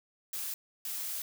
blue noise bursts at uneven times, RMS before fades -37 dBFS, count 2, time 0.33-0.54 / 0.85-1.22 s, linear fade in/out 2 ms, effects none

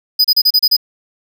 square tone bursts, 4978 Hz, D#8, in tune, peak -8 dBFS, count 7, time 0.19-0.767 s, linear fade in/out 10 ms, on 55 ms, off 32 ms, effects none

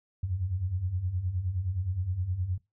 sine beating tone pair, 84.7 / 94.3 Hz, E2 / F#2, +48 / +33 cents, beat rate 9.6 Hz, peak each -35 / -29 dBFS, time 0.23-2.58 s, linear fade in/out 5 ms, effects noise-tail reverb RT60 0.2 s tail -19 dB re dry

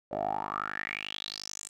10% pulse tone with band-pass filter sweep, 51.3 Hz, G#1, 21 cents flat, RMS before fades -36 dBFS, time 0.11-1.69 s, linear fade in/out 10 ms, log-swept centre 560 to 8100 Hz, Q 7.5, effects none

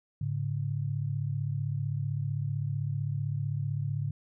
sine tone pair together, 106.8 / 142.45 Hz, G#2 / C#3, +49 / +48 cents, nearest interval perfect fourth, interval 499 cents, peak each -32 / -31 dBFS, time 0.21-4.11 s, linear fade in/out 5 ms, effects none

